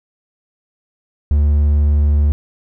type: tone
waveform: triangle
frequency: 73.42 Hz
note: D2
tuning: in tune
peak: -8 dBFS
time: 1.31-2.32 s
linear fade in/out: 0 ms
effects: none